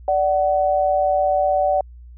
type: tone pair together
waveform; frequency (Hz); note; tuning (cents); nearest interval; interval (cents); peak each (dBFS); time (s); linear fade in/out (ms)
sine; 587.3 / 750.7; D5 / F#5; 0 / +25; major third; 425; -18; 0.08-1.81; 2
effects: added 60 Hz sine -38 dBFS peak until 2.17 s